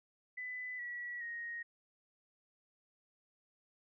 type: tone with pitch steps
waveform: sine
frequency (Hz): 2000 / 1935.2 / 1872.5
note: B6 / B6 / A#6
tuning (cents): +21 / -36 / +7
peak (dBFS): -40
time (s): 0.37-1.63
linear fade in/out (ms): 10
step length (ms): 420
effects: none